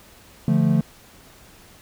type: chord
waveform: triangle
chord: D minor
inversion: none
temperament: equal with one note detuned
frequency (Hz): 146.83 / 172.71 / 220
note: D3 / F3 / A3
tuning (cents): 0 / -19 / 0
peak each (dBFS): -18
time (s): 0.48-0.81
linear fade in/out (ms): 2
effects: pink hiss -49 dBFS RMS until 1.81 s